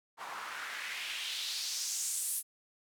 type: noise with band-pass filter sweep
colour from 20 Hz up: white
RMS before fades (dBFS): -38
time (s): 0.17-2.43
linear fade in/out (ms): 50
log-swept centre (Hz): 920 to 11000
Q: 2.3
effects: none